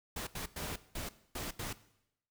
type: noise bursts at uneven times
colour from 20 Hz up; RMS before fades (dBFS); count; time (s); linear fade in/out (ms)
pink; -40; 6; 0.16-0.27 / 0.35-0.46 / 0.56-0.76 / 0.95-1.09 / 1.35-1.51 / 1.59-1.73; 5
effects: noise-tail reverb RT60 0.8 s tail -17 dB re dry